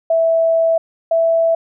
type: tone pair in turn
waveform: sine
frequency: 657 / 660.1 Hz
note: E5 / E5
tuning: -6 / +2 cents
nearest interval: unison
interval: 8 cents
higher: second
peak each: -11 dBFS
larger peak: neither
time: 0.1-0.78 / 1.11-1.55 s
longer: first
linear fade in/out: 5 ms
effects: none